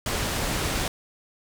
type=low-pass noise; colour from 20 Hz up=pink; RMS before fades=-27 dBFS; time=0.06-0.88 s; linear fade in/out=2 ms; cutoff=11000 Hz; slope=12 dB/octave; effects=none